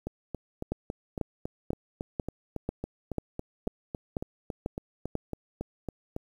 two click trains, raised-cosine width 2 ms, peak -16 / -20 dBFS, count 10 / 23, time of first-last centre 0.72-5.153 / 0.07-6.164 s, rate 2.03 / 3.61 Hz, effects 9-bit

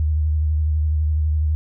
sine tone with vibrato, 76.7 Hz, D#2, 24 cents flat, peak -16 dBFS, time 0-1.55 s, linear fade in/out 0 ms, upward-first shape sine, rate 12 Hz, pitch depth 43 cents each way, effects none

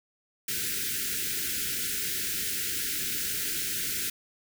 white band-stop noise, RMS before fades -31 dBFS, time 0.48-4.1 s, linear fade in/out 5 ms, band 460 to 1400 Hz, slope 96 dB/octave, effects none

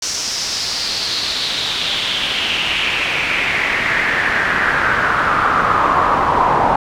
brown noise with band-pass filter sweep, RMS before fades -17 dBFS, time 0.02-6.76 s, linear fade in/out 5 ms, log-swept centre 5900 to 910 Hz, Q 4, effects none

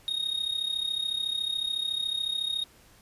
triangle tone with amplitude modulation, 3729 Hz, A#7, in tune, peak -23 dBFS, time 0.08-2.64 s, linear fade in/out 0 ms, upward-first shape sine, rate 33.9 Hz, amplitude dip 75%, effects pink hiss -57 dBFS RMS until 3.01 s + resampled to 32000 Hz

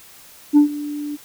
sine tone with ADSR envelope, 293.7 Hz, D4, in tune, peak -4 dBFS, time 0.53-1.17 s, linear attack 39 ms, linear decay 110 ms, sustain -20 dB, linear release 24 ms, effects tanh soft clip ceiling -6 dBFS + white hiss -45 dBFS RMS until 1.24 s

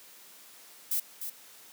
violet noise with echo, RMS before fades -29 dBFS, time 0.91-1 s, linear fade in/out 5 ms, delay 300 ms, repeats 1, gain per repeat -8 dB, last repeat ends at 1.3 s, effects white hiss -53 dBFS RMS until 1.72 s + high-pass 200 Hz 12 dB/octave

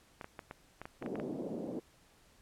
clicks, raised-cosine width 0.5 ms, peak -28 dBFS, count 10, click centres 0.212 / 0.244 / 0.392 / 0.511 / 0.816 / 0.855 / 1.025 / 1.062 / 1.156 / 1.199 s
pink band-pass noise, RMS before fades -40 dBFS, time 1.01-1.8 s, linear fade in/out 10 ms, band 190 to 540 Hz, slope 24 dB/octave
effects pink hiss -65 dBFS RMS until 2.41 s + low-pass 12000 Hz 12 dB/octave

